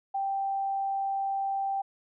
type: tone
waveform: sine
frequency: 784 Hz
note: G5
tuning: in tune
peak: -27 dBFS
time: 0.14-1.82 s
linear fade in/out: 10 ms
effects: none